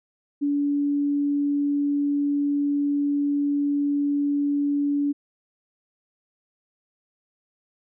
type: tone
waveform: sine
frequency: 286.8 Hz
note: D4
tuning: 41 cents flat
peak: -20 dBFS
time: 0.41-5.13 s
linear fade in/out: 20 ms
effects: none